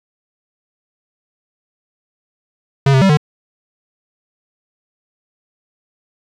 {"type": "tone with pitch steps", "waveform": "square", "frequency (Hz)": [137.7, 132.6, 193.5, 149.8], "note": ["C#3", "C3", "G3", "D3"], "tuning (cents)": [-11, 23, -22, 35], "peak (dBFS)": -9, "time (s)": [2.86, 3.172], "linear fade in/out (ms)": 5, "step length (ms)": 78, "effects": ["low-pass 5000 Hz 12 dB/octave", "8-bit"]}